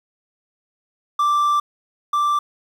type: tone pair in turn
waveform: triangle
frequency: 1174.7 / 1174.7 Hz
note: D6 / D6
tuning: 0 / 0 cents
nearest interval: unison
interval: 0 cents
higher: neither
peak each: -13 / -14 dBFS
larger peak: first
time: 1.19-1.6 / 2.13-2.39 s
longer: first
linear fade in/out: 5 ms
effects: 8-bit